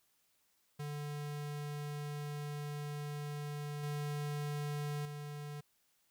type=tone with level steps; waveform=square; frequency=146.83 Hz; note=D3; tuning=in tune; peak=-40 / -37 / -43 dBFS; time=0.79-5.61 s; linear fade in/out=10 ms; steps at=3.83 / 5.05 s; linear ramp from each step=5 ms; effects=white hiss -75 dBFS RMS until 6.1 s